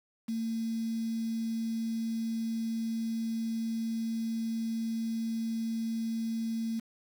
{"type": "tone with quantisation", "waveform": "sine", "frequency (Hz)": 226.1, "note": "A3", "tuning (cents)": 47, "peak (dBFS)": -30, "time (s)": [0.28, 6.8], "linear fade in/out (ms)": 10, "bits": 8, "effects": []}